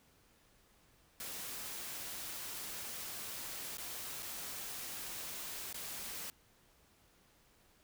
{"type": "noise with dropouts", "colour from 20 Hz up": "white", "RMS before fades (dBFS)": -44, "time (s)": [1.2, 6.3], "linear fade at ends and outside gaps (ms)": 1, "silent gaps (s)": [[3.771, 3.782], [4.224, 4.228], [5.728, 5.743]], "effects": ["pink hiss -68 dBFS RMS until 7.83 s"]}